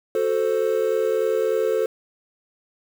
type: chord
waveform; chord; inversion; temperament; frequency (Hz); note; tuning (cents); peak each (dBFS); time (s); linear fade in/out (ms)
triangle; F# diminished; none; equal; 370 / 440 / 523.3; F#4 / A4 / C5; 0 / 0 / 0; -25 / -19 / -22; 0.15-1.86; 2
effects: 7-bit